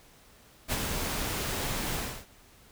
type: noise with ADSR envelope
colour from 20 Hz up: pink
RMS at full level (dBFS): -28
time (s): 0.68-2.26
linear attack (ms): 39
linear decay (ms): 44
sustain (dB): -4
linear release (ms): 300
effects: pink hiss -57 dBFS RMS until 2.71 s